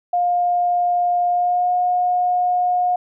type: tone with pitch glide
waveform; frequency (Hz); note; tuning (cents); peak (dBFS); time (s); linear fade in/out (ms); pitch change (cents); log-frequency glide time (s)
sine; 708 to 719.5; F5 to F#5; +23 to -49; -15; 0.13-2.96; 5; +28; 1.29-1.73
effects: none